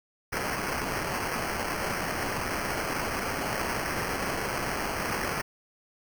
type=noise with sample-and-hold; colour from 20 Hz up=white; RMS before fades=-31 dBFS; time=0.32-5.42 s; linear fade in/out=10 ms; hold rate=3675 Hz; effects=none